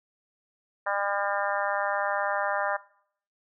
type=harmonic tone; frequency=200.9 Hz; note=G3; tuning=43 cents sharp; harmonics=3 / 4 / 5 / 6 / 7 / 8 / 9; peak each=-31 / -32 / -33 / -34 / -34 / -35 / -36 dBFS; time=0.86-2.77 s; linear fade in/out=10 ms; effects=noise-tail reverb RT60 0.6 s tail -19 dB re dry